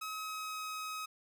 sawtooth tone with pitch glide, 1277 to 1268.2 Hz, D#6 to D#6, +45 to +33 cents, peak -35 dBFS, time 0.01-1.06 s, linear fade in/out 10 ms, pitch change -12 cents, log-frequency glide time 0.11-0.61 s, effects none

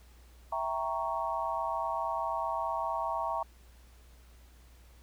sine chord, E diminished seventh, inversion none, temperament equal, 659.3 / 784 / 932.3 / 1108.7 Hz, E5 / G5 / Bb5 / Db6, 0 / 0 / 0 / 0 cents, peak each -36 / -38 / -34 / -36 dBFS, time 0.52-3.43 s, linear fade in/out 5 ms, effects added 60 Hz sine -54 dBFS peak until 5.02 s + pink hiss -63 dBFS RMS until 5.02 s

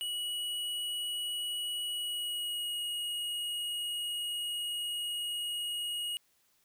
square tone with pitch glide, 2923 to 2886 Hz, F#7 to F#7, -22 to -44 cents, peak -34 dBFS, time 0.01-6.17 s, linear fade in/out 0 ms, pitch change -22 cents, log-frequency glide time 1.9-2.82 s, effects white hiss -71 dBFS RMS until 6.64 s

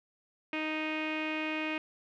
sawtooth tone with low-pass filter, 311.1 Hz, D#4, in tune, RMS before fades -34 dBFS, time 0.53-1.78 s, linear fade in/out 2 ms, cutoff 2500 Hz, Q 5.9, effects none

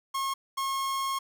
45% pulse tone pair in turn, 1083 / 1083 Hz, C#6 / C#6, -41 / -41 cents, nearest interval unison, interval 0 cents, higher neither, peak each -28 dBFS, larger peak neither, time 0.14-0.34 / 0.57-1.19 s, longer second, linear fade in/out 10 ms, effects 9-bit

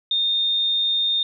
sine tone, 3652 Hz, A#7, 36 cents flat, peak -18 dBFS, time 0.11-1.23 s, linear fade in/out 2 ms, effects none

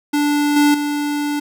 square tone with level steps, 292.5 Hz, D4, 7 cents flat, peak -15 / -11 / -19 dBFS, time 0.13-1.4 s, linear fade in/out 10 ms, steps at 0.56 / 0.74 s, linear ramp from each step 5 ms, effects none

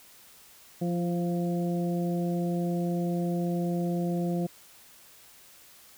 harmonic tone with a mistuned harmonic, 174.2 Hz, F3, 4 cents flat, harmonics 1 / 2 / 3 / 4, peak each -27 / -33 / -37 / -39 dBFS, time 0.81-4.47 s, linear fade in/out 10 ms, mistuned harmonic 2, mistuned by -17 cents, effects white hiss -54 dBFS RMS until 5.97 s

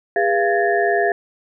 sine tone cluster, 406.3 / 484.6 / 689 / 1693 / 1810 Hz, G#4 / B4 / F5 / G#6 / A6, -38 / -33 / -24 / +33 / +48 cents, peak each -19 / -27 / -18 / -24 / -25 dBFS, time 0.16-1.12 s, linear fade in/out 2 ms, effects none

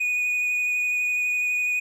triangle tone with vibrato, 2472 Hz, D#7, 12 cents flat, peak -20 dBFS, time 0-1.8 s, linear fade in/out 10 ms, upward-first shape triangle, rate 12 Hz, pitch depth 14 cents each way, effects none

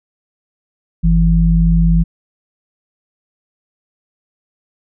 sine tone pair together, 49.5 / 166.5 Hz, G1 / E3, +18 / +18 cents, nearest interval octave + major sixth, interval 2100 cents, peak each -11 dBFS, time 1.03-2.04 s, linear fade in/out 20 ms, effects none

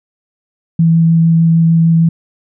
sine tone with vibrato, 164.81 Hz, E3, in tune, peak -6 dBFS, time 0.79-2.09 s, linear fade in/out 5 ms, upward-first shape sine, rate 6.6 Hz, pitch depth 8 cents each way, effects none

